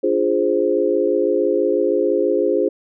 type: chord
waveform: sine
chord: D half-diminished seventh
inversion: none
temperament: equal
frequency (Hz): 293.7 / 349.2 / 415.3 / 523.3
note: D4 / F4 / Ab4 / C5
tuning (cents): 0 / 0 / 0 / 0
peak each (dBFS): -24 / -20 / -19 / -20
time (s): 0.03-2.69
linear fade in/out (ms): 10
effects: none